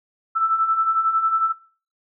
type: beating tone pair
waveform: sine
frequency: 1314 / 1325 Hz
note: E6 / E6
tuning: -6 / +9 cents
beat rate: 11 Hz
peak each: -24 / -17 dBFS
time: 0.35-1.53 s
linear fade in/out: 20 ms
effects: noise-tail reverb RT60 0.4 s tail -17 dB re dry